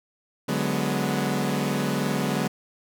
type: chord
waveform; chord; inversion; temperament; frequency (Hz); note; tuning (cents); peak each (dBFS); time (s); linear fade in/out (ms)
sawtooth; G# half-diminished seventh; second; equal with one note detuned; 145.31 / 185 / 207.7 / 246.9; D3 / F#3 / G#3 / B3; -18 / 0 / 0 / 0; -25; 0.48-2.48; 10
effects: none